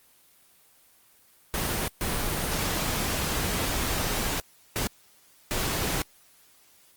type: noise bursts at uneven times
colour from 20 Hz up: pink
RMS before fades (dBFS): -28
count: 4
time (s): 1.54-1.88 / 2.01-4.4 / 4.76-4.87 / 5.51-6.02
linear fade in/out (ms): 0
effects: white hiss -59 dBFS RMS until 6.96 s + Opus 24 kbps